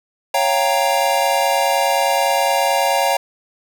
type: chord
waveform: square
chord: G half-diminished seventh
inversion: second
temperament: equal with one note detuned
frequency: 554.4 / 698.5 / 788.1 / 932.3 Hz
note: Db5 / F5 / G5 / Bb5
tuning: 0 / 0 / +9 / 0 cents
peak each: -21 dBFS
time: 0.34-3.17 s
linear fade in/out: 5 ms
effects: none